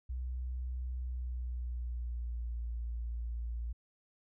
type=tone with pitch glide; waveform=sine; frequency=62.6 to 58.07 Hz; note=B1 to A#1; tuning=+24 to -6 cents; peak=-35 dBFS; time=0.09-3.73 s; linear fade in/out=10 ms; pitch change=-130 cents; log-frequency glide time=0.95-2.64 s; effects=none